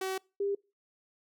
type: tone pair in turn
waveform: sawtooth / sine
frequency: 379.6 / 400.1 Hz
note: F#4 / G4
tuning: +44 / +35 cents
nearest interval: minor second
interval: 91 cents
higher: second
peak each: -28 dBFS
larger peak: neither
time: 0.01-0.18 / 0.4-0.55 s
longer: first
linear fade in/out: 5 ms
effects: noise-tail reverb RT60 0.3 s tail -25 dB re dry